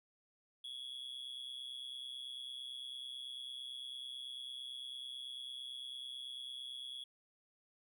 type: tone with amplitude modulation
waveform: triangle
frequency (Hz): 3362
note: G#7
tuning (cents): +20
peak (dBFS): -39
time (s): 0.64-7.04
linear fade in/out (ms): 5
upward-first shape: sine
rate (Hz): 129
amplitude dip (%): 80
effects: none